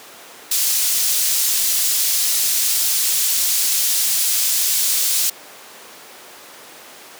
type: high-pass noise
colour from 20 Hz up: pink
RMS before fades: -18 dBFS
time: 0.51-5.3 s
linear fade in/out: 5 ms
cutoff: 5300 Hz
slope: 12 dB/octave
effects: pink hiss -39 dBFS RMS until 7.19 s + high-pass 400 Hz 12 dB/octave

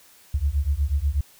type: beating tone pair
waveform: sine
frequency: 67.3 / 75.5 Hz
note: C2 / D2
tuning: +49 / +48 cents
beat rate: 8.2 Hz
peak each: -23 dBFS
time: 0.34-1.21 s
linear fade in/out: 5 ms
effects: white hiss -53 dBFS RMS until 1.39 s

